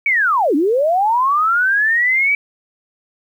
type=linear two-way sweep; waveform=sine; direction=down then up; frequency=2308 to 268.6 to 2308 Hz; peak=-12 dBFS; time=0.06-2.35 s; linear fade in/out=2 ms; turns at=0.55 s; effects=8-bit